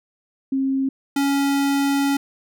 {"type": "tone pair in turn", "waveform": ["sine", "square"], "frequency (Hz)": [268.4, 279], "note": ["C4", "C#4"], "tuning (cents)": [44, 11], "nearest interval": "minor second", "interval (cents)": 67, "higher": "second", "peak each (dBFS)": -18, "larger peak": "neither", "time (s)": [[0.52, 0.89], [1.16, 2.17]], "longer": "second", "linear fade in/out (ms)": 5, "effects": []}